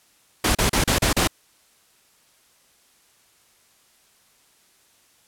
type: noise bursts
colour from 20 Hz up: pink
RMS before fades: -19 dBFS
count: 6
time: 0.44-1.275 s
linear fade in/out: 5 ms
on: 110 ms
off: 35 ms
effects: white hiss -59 dBFS RMS until 5.27 s + low-pass 12000 Hz 12 dB/octave